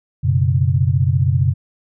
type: chord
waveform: sine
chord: F# suspended fourth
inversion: none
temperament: equal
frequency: 92.5 / 123.47 / 138.59 Hz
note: F#2 / B2 / C#3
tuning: 0 / 0 / 0 cents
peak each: -17 dBFS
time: 0.23-1.54 s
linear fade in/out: 20 ms
effects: none